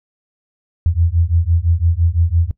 sine beating tone pair, 81.6 / 87.5 Hz, E2 / F2, -17 / +4 cents, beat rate 5.9 Hz, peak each -15 dBFS, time 0.86-2.51 s, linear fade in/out 0 ms, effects noise-tail reverb RT60 0.1 s tail -21 dB re dry

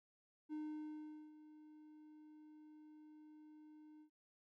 triangle tone with ADSR envelope, 305.5 Hz, D#4, 32 cents flat, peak -40 dBFS, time 0.49-4.1 s, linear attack 38 ms, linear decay 790 ms, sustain -16 dB, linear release 91 ms, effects none

